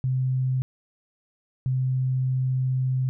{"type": "tone pair in turn", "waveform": "sine", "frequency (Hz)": [129.6, 129.6], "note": ["C3", "C3"], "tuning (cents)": [-16, -16], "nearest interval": "unison", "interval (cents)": 0, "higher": "neither", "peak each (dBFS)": -21, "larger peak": "neither", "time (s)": [[0.04, 0.62], [1.66, 3.09]], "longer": "second", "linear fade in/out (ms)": 0, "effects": []}